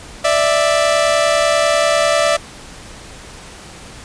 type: tone pair together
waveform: sawtooth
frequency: 589.2 / 659.3 Hz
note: D5 / E5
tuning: +6 / 0 cents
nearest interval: major second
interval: 194 cents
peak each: -11 dBFS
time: 0.24-2.37 s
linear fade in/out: 10 ms
effects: pink hiss -36 dBFS RMS until 4.04 s + resampled to 22050 Hz